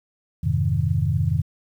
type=chord; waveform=sine; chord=F minor seventh; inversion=none; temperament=equal; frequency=87.31 / 103.83 / 130.81 / 155.56 Hz; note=F2 / Ab2 / C3 / Eb3; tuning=0 / 0 / 0 / 0 cents; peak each=-24 dBFS; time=0.43-1.42 s; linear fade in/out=10 ms; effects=9-bit